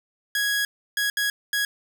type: tone bursts at uneven times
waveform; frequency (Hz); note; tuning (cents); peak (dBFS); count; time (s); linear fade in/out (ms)
sawtooth; 1661.2; G#6; 0; -18; 4; 0.35-0.65 / 0.97-1.1 / 1.17-1.3 / 1.53-1.65; 2
effects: 10-bit